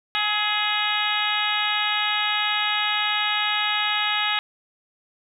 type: harmonic tone with a mistuned harmonic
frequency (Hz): 418.6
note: G#4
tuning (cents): +14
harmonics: 2 / 3 / 4 / 5 / 6 / 7 / 8 / 9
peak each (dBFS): -29 / -29 / -29 / -29 / -29 / -29 / -29 / -29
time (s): 0.15-4.39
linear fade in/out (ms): 0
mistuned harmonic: 3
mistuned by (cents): +27
effects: 9-bit